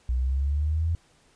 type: exponential sweep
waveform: sine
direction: up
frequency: 60.7 to 84.8 Hz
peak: -22 dBFS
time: 0.09-0.95 s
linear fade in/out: 0 ms
effects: pink hiss -61 dBFS RMS until 1.35 s + resampled to 22050 Hz